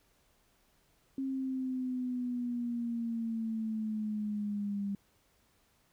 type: exponential sweep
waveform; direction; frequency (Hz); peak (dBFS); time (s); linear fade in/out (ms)
sine; down; 269.2 to 198.8; -32; 1.18-4.95; 2
effects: pink hiss -70 dBFS RMS until 5.92 s